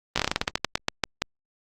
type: slowing click train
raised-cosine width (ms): 0.2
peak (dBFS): -4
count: 16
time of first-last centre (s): 0.16-1.22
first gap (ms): 16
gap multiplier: 1.19
effects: Opus 24 kbps